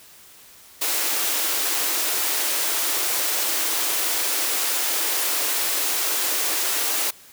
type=high-pass noise; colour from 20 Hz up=white; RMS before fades=-23 dBFS; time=0.81-7.11 s; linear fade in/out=10 ms; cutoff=280 Hz; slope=96 dB/octave; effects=white hiss -48 dBFS RMS until 7.32 s